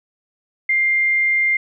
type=tone; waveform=sine; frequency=2100 Hz; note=C7; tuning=6 cents sharp; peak=-14 dBFS; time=0.69-1.57 s; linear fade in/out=5 ms; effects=none